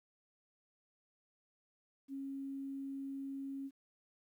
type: tone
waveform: sine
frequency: 273.2 Hz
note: C#4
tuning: 25 cents flat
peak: -40 dBFS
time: 2.08-3.71 s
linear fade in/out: 50 ms
effects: 12-bit